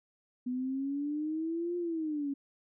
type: exponential two-way sweep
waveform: sine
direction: up then down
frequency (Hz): 246.9 to 353.4 to 274.9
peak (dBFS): -31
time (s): 0.46-2.34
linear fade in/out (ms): 10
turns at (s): 1.77
effects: none